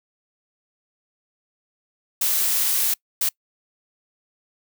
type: noise bursts at uneven times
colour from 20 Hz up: blue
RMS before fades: -21 dBFS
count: 2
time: 2.21-2.94 / 3.21-3.29 s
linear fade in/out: 5 ms
effects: noise-tail reverb RT60 0.1 s tail -25 dB re dry